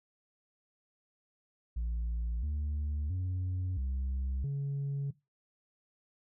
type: tone with pitch steps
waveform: sine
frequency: 57.4 / 74.1 / 91.8 / 65.7 / 139.9 Hz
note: A#1 / D2 / F#2 / C2 / C#3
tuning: -26 / +16 / -13 / +8 / +16 cents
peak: -29 dBFS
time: 1.76-5.11 s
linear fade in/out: 10 ms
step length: 670 ms
effects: noise-tail reverb RT60 0.2 s tail -18 dB re dry + tanh soft clip ceiling -30 dBFS